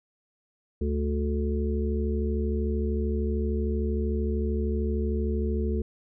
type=harmonic tone; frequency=73.1 Hz; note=D2; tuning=7 cents flat; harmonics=1 / 3 / 5 / 6; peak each=-26 / -31 / -33 / -34 dBFS; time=0.81-5.82 s; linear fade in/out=5 ms; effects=none